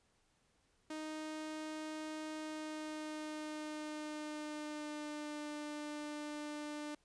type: tone with pitch glide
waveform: sawtooth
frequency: 310.5 to 298 Hz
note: D#4 to D4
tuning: -3 to +25 cents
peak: -38 dBFS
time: 0.9-6.95 s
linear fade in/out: 5 ms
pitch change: -72 cents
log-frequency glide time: 2.37-5.47 s
effects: pink hiss -75 dBFS RMS until 7.04 s + resampled to 22050 Hz